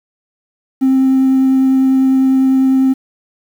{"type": "tone with vibrato", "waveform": "triangle", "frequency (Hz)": 264.2, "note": "C4", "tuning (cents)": 17, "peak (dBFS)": -5, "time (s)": [0.81, 2.94], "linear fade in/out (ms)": 20, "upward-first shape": "triangle", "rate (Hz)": 10, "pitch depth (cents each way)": 9, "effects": ["tanh soft clip ceiling -4 dBFS", "7-bit"]}